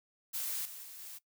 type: noise with level steps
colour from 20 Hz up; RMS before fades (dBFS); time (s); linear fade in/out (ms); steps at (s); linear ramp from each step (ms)
blue; -37 / -47 / -49 / -47; 0.33-1.19; 20; 0.65 / 0.83 / 0.99; 5
effects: noise-tail reverb RT60 0.1 s tail -19 dB re dry